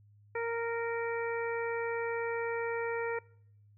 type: harmonic tone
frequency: 463.9 Hz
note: A#4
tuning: 8 cents flat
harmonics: 1 / 2 / 3 / 4 / 5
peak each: -33 / -40 / -42 / -41 / -43 dBFS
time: 0.35-3.19 s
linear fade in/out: 5 ms
effects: noise-tail reverb RT60 0.7 s tail -24 dB re dry + added 103 Hz sine -58 dBFS peak until 3.77 s